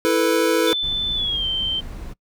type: chord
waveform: square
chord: E suspended fourth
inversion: none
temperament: equal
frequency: 329.6 / 440 / 493.9 Hz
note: E4 / A4 / B4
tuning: 0 / 0 / 0 cents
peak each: -21 dBFS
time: 0.05-0.73 s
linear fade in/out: 0 ms
type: tone with pitch glide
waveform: sine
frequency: 3520 to 3118 Hz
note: A7 to G7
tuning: 0 to -10 cents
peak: -20 dBFS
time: 0.66-1.81 s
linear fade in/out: 20 ms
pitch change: -210 cents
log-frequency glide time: 1.14-1.46 s
type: noise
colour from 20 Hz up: brown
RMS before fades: -33 dBFS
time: 0.82-2.14 s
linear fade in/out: 20 ms
effects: noise-tail reverb RT60 0.1 s tail -23 dB re dry